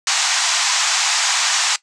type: band-pass noise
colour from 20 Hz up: white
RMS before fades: -18 dBFS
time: 0.07-1.76 s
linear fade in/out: 2 ms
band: 730 to 7700 Hz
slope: 48 dB/octave
effects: noise-tail reverb RT60 0.1 s tail -17 dB re dry